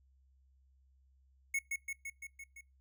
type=tone with echo; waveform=square; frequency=2195 Hz; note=C#7; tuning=18 cents flat; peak=-32 dBFS; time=1.54-1.59 s; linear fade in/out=5 ms; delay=170 ms; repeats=6; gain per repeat=-3 dB; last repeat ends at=2.61 s; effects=noise-tail reverb RT60 0.3 s tail -26 dB re dry + added 66 Hz sine -65 dBFS peak until 2.8 s